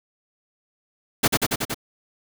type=noise with echo; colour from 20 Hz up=pink; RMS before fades=-17 dBFS; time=1.23-1.28 s; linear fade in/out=10 ms; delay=93 ms; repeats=5; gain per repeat=-2 dB; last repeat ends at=1.745 s; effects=none